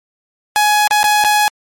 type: tone with dropouts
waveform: sawtooth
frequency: 839 Hz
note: G#5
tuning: 17 cents sharp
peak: -6 dBFS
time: 0.56-1.48 s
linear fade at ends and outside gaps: 0 ms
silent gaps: 0.875-0.909 / 1.031-1.041 / 1.24-1.247 s
effects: MP3 64 kbps